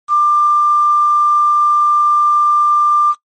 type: tone with quantisation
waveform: sine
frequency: 1190 Hz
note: D6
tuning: 22 cents sharp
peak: -8 dBFS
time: 0.08-3.15 s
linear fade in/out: 50 ms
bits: 6
effects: noise-tail reverb RT60 0.1 s tail -22 dB re dry + MP3 32 kbps